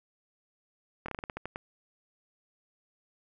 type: slowing click train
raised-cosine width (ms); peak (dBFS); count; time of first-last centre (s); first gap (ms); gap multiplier
0.5; -21; 10; 1.06-1.559; 24; 1.2
effects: none